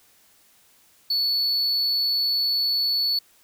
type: tone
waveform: triangle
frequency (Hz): 4435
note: C#8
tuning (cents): 0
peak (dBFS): -19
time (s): 1.1-3.19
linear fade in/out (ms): 5
effects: white hiss -58 dBFS RMS until 3.43 s